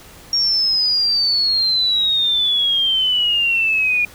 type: exponential sweep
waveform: sine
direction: down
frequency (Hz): 5588 to 2427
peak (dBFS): -14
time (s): 0.33-4.05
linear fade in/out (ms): 2
effects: pink hiss -42 dBFS RMS until 4.14 s